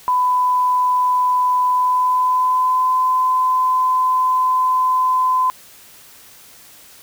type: tone with pitch glide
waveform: sine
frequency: 1000 to 1019.2 Hz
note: B5 to C6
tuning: +21 to -46 cents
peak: -13 dBFS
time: 0.08-5.5 s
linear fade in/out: 0 ms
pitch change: +33 cents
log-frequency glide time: 1.67-2.95 s
effects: white hiss -44 dBFS RMS until 7.02 s